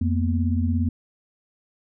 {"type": "tone cluster", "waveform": "sine", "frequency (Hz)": [87.5, 228.8, 246.1], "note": ["F2", "A#3", "B3"], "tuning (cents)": [4, -32, -6], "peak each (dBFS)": [-21, -27, -26], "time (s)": [0.01, 0.89], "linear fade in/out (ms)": 5, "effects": []}